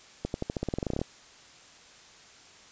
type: accelerating click train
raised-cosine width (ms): 2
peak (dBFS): -16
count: 16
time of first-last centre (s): 0.25-1.015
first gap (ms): 91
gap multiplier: 0.91
effects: white hiss -53 dBFS RMS until 2.71 s + resampled to 16000 Hz